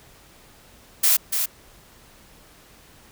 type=noise with echo; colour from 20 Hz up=blue; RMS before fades=-17 dBFS; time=1.03-1.17 s; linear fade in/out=10 ms; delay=290 ms; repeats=1; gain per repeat=-6 dB; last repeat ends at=1.46 s; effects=pink hiss -51 dBFS RMS until 3.11 s